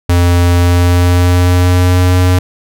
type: tone with pitch glide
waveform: square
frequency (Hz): 87.5 to 90.64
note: F2 to F#2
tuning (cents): +4 to -35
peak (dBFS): -7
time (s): 0.09-2.39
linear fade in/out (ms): 5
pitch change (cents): +61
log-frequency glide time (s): 0.54-2.17
effects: none